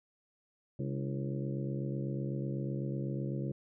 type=harmonic tone with a mistuned harmonic; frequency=68 Hz; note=C#2; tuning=33 cents flat; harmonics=2 / 3 / 4 / 5 / 6 / 7 / 8; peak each=-35 / -40 / -45 / -42 / -48 / -49 / -48 dBFS; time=0.79-3.52 s; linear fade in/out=5 ms; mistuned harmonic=4; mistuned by=+110 cents; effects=none